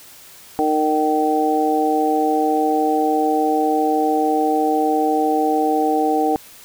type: harmonic tone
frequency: 153.9 Hz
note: D#3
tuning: 19 cents flat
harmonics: 2 / 3 / 4 / 5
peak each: -20 / -21 / -28 / -18 dBFS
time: 0.59-6.36 s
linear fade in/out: 0 ms
effects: white hiss -43 dBFS RMS until 6.64 s